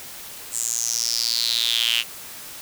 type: tone with high-pass filter sweep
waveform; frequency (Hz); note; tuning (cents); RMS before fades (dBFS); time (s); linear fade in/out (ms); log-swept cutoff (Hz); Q
sawtooth; 116.54; A#2; 0; -23; 0.51-2.04; 50; 7900 to 2800; 6.4
effects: white hiss -38 dBFS RMS until 2.61 s